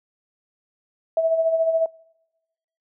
sine tone with tremolo, 652 Hz, E5, 19 cents flat, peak -15 dBFS, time 1.17-1.86 s, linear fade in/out 2 ms, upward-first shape sine, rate 14 Hz, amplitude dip 55%, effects noise-tail reverb RT60 1.0 s tail -26 dB re dry

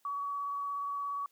sine tone with vibrato, 1133 Hz, C#6, 37 cents sharp, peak -33 dBFS, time 0.05-1.26 s, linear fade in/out 2 ms, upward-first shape sine, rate 17 Hz, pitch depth 11 cents each way, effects white hiss -71 dBFS RMS until 1.31 s + high-pass 200 Hz 12 dB/octave

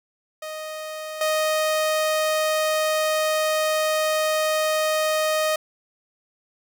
sawtooth tone with level steps, 622.3 Hz, D#5, in tune, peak -27 / -16 dBFS, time 0.42-5.56 s, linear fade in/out 5 ms, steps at 1.21 s, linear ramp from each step 2 ms, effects none

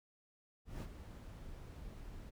brown noise with ADSR envelope, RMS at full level -41 dBFS, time 0.65-2.31 s, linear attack 170 ms, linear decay 46 ms, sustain -9 dB, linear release 26 ms, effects none

